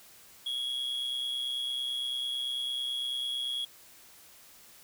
triangle tone with amplitude modulation, 3322 Hz, G#7, in tune, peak -27 dBFS, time 0.46-3.65 s, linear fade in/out 5 ms, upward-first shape sine, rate 129 Hz, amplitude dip 55%, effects white hiss -55 dBFS RMS until 4.83 s

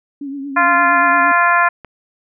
sine tone with vibrato, 277.9 Hz, C#4, 4 cents sharp, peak -23 dBFS, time 0.21-1.32 s, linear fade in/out 5 ms, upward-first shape triangle, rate 8.7 Hz, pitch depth 69 cents each way
harmonic tone, 346.8 Hz, F4, 12 cents flat, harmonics 2 / 3 / 4 / 5 / 6 / 7, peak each -18 / -14 / -16 / -16 / -25 / -24 dBFS, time 0.56-1.69 s, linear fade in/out 10 ms
clicks, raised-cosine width 0.5 ms, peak -26 / -19 dBFS, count 2, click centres 1.497 / 1.847 s
effects none

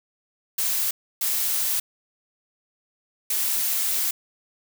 blue noise bursts at uneven times, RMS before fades -24 dBFS, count 3, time 0.58-0.91 / 1.21-1.8 / 3.3-4.11 s, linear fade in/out 5 ms, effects none

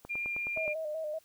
click train, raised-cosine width 1 ms, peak -30 dBFS, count 7, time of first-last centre 0.05-0.679 s, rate 9.54 Hz
sine tone, 2398 Hz, D7, 36 cents sharp, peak -32 dBFS, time 0.09-0.74 s, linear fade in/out 20 ms
sine tone with vibrato, 622.3 Hz, D#5, in tune, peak -33 dBFS, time 0.56-1.19 s, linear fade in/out 10 ms, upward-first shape square, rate 5.2 Hz, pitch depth 48 cents each way
effects white hiss -65 dBFS RMS until 1.24 s

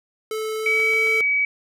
square tone with pitch glide, 436 to 442.3 Hz, A4 to A4, -16 to +9 cents, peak -25 dBFS, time 0.31-1.21 s, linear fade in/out 2 ms, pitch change +25 cents, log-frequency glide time 0.55-0.95 s
sine tone, 2274 Hz, C#7, 44 cents sharp, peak -17 dBFS, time 0.66-1.45 s, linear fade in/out 2 ms
click train, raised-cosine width 0.3 ms, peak -21 dBFS, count 4, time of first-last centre 0.8-1.207 s, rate 7.38 Hz
effects none

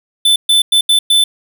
square tone bursts at uneven times, 3520 Hz, A7, in tune, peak -8 dBFS, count 5, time 0.25-0.36 / 0.49-0.62 / 0.72-0.81 / 0.89-0.99 / 1.1-1.24 s, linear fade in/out 5 ms, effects none

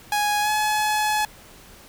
sawtooth tone with pitch glide, 831 to 850.4 Hz, G#5 to G#5, +1 to +41 cents, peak -16 dBFS, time 0.12-1.25 s, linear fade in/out 2 ms, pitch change +40 cents, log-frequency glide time 0.41-0.5 s, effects pink hiss -47 dBFS RMS until 1.88 s

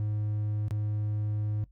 triangle tone with dropouts, 105.5 Hz, G#2, 28 cents sharp, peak -26 dBFS, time 0-1.64 s, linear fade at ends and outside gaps 0 ms, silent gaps 0.682-0.709 s, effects noise-tail reverb RT60 0.1 s tail -18 dB re dry + added 50 Hz sine -55 dBFS peak until 1.71 s

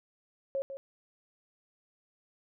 sine tone with echo, 545 Hz, C#5, 29 cents flat, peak -29 dBFS, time 0.55-0.62 s, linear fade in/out 0 ms, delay 150 ms, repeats 1, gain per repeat -9 dB, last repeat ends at 0.77 s, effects none

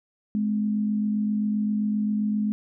sine tone pair together, 210.5 / 258.1 Hz, G#3 / C4, +24 / -23 cents, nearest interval major third, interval 353 cents, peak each -22 / -33 dBFS, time 0.35-2.52 s, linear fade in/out 0 ms, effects none

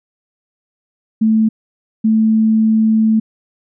sine tone pair in turn, 220 / 220 Hz, A3 / A3, 0 / 0 cents, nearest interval unison, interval 0 cents, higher neither, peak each -9 dBFS, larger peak neither, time 1.21-1.49 / 2.04-3.2 s, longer second, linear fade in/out 10 ms, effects none

